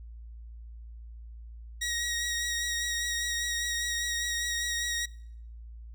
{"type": "tone with vibrato", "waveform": "15% pulse", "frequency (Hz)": 1892, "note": "A#6", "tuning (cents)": 25, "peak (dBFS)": -23, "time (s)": [1.81, 5.06], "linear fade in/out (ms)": 10, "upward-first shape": "triangle", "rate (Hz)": 5, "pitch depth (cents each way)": 24, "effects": ["noise-tail reverb RT60 0.7 s tail -24 dB re dry", "added 57 Hz sine -42 dBFS peak until 5.94 s"]}